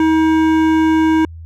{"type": "tone with hard clipping", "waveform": "triangle", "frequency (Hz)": 318.1, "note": "D#4", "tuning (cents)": 38, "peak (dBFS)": -12, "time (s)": [0, 1.25], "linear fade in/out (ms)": 2, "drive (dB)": 17, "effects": ["added 82 Hz sine -30 dBFS peak until 1.45 s"]}